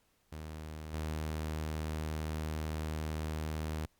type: tone with level steps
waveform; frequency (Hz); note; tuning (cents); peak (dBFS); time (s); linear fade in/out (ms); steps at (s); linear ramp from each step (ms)
sawtooth; 77.78; D#2; 0; -38 / -31; 0.32-3.86; 5; 0.93; 5
effects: pink hiss -73 dBFS RMS until 3.99 s + Opus 48 kbps